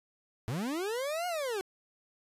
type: linear two-way sweep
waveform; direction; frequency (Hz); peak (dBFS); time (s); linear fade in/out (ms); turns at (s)
40% pulse; up then down; 101.3 to 729 to 367.1; -31; 0.48-1.61; 0; 1.27
effects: resampled to 32000 Hz